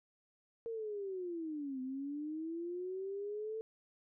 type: linear two-way sweep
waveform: sine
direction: down then up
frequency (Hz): 464.2 to 255 to 446.1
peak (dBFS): -38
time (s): 0.66-3.61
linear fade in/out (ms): 0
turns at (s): 1.81
effects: none